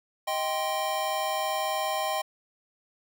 square chord, C minor, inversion first, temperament just, 627.9 / 784.9 / 1046.5 Hz, Eb5 / G5 / C6, +16 / +2 / 0 cents, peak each -32 / -31 / -34 dBFS, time 0.27-2.22 s, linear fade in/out 10 ms, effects none

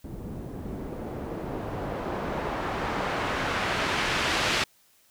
white noise with low-pass filter sweep, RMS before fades -30 dBFS, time 0.04-4.64 s, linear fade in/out 5 ms, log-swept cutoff 220 to 3600 Hz, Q 0.75, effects white hiss -62 dBFS RMS until 5.1 s

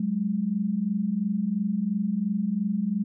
sine tone pair together, 187.09 / 210 Hz, F#3 / G#3, +19 / +19 cents, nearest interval major second, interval 200 cents, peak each -28 / -25 dBFS, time 0-3.04 s, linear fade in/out 5 ms, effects none

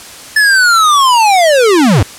square linear sweep, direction down, 1749 to 77.78 Hz, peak -6 dBFS, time 0.36-2.03 s, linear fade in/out 5 ms, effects white hiss -31 dBFS RMS until 2.18 s + low-pass 10000 Hz 12 dB/octave

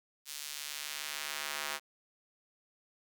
square tone with high-pass filter sweep, 73.42 Hz, D2, in tune, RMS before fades -40 dBFS, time 0.25-1.8 s, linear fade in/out 50 ms, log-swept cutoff 4500 to 1200 Hz, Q 0.71, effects none

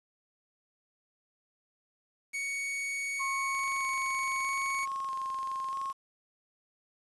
45% pulse tone, 2232 Hz, C#7, 11 cents sharp, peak -32 dBFS, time 2.33-4.86 s, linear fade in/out 20 ms
sine tone with vibrato, 1073 Hz, C6, 43 cents sharp, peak -32 dBFS, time 3.19-5.93 s, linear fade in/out 20 ms, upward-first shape square, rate 0.79 Hz, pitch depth 12 cents each way
click train, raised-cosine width 0.2 ms, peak -31 dBFS, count 56, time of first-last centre 3.55-5.9 s, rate 23.4 Hz
effects resampled to 24000 Hz + 9-bit

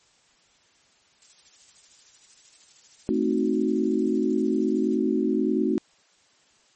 violet noise with tremolo, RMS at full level -43 dBFS, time 1.22-4.97 s, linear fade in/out 0 ms, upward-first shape square, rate 13 Hz, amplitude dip 45%
sine chord, A diminished seventh, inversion none, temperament equal, 220 / 261.6 / 311.1 / 370 Hz, A3 / C4 / Eb4 / Gb4, 0 / 0 / 0 / 0 cents, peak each -26 dBFS, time 3.09-5.78 s, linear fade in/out 0 ms
effects white hiss -61 dBFS RMS until 6.75 s + MP3 32 kbps

